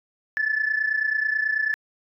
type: tone pair together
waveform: sine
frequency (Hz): 1730.8 / 1760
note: A6 / A6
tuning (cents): -29 / 0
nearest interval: unison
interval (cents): 29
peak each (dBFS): -22 / -25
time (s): 0.37-1.74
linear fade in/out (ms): 0
effects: tanh soft clip ceiling -14 dBFS